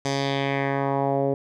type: tone with low-pass filter sweep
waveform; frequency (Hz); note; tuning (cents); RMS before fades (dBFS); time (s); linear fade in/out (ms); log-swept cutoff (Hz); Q
10% pulse; 138.2; C#3; -5; -24; 0.05-1.34; 2; 6300 to 480; 2.1
effects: none